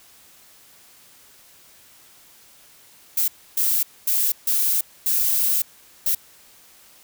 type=noise bursts at uneven times; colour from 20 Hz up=violet; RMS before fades=-20 dBFS; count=6; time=3.17-3.28 / 3.57-3.83 / 4.07-4.32 / 4.47-4.81 / 5.06-5.62 / 6.06-6.15 s; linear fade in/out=5 ms; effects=white hiss -51 dBFS RMS until 7.03 s